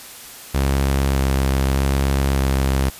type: tone with vibrato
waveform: sawtooth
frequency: 67.6 Hz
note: C#2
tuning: 43 cents flat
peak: -12 dBFS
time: 0.54-2.9 s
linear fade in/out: 10 ms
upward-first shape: square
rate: 0.82 Hz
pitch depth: 14 cents each way
effects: white hiss -38 dBFS RMS until 2.99 s + resampled to 32000 Hz